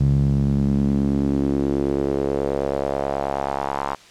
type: tone with band-pass filter sweep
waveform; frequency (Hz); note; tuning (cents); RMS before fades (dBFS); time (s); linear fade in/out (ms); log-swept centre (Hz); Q
sawtooth; 69.3; C#2; 0; -21; 0-3.95; 5; 140 to 980; 2.8
effects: white hiss -47 dBFS RMS until 4.1 s + low-pass 6000 Hz 12 dB/octave